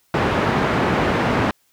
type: band-pass noise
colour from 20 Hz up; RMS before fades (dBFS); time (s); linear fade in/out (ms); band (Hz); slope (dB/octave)
pink; -19; 0.14-1.51; 2; 120 to 1800; 12
effects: white hiss -62 dBFS RMS until 1.72 s